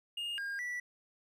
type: tone with pitch steps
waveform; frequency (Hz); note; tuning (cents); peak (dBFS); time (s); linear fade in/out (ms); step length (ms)
triangle; 2838 / 1615 / 1958; F7 / G#6 / B6; +27 / -49 / -15; -34; 0.17-0.8; 5; 210
effects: none